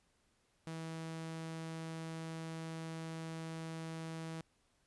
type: tone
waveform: sawtooth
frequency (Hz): 162.3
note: E3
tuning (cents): -27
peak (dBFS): -38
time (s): 0.67-4.41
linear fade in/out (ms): 0
effects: pink hiss -75 dBFS RMS until 4.86 s + resampled to 24000 Hz